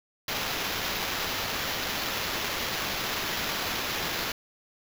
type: noise with sample-and-hold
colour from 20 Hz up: white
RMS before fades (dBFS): -31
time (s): 0.28-4.32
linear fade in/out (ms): 2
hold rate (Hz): 8820
effects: none